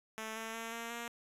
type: tone with pitch steps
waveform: 5% pulse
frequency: 220 / 223.7 / 227.5 / 231.3 / 235.2 Hz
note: A3 / A3 / A#3 / A#3 / A#3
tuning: 0 / +29 / -42 / -13 / +16 cents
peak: -29 dBFS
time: 0.18-1.08 s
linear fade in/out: 0 ms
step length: 180 ms
effects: resampled to 32000 Hz + 10-bit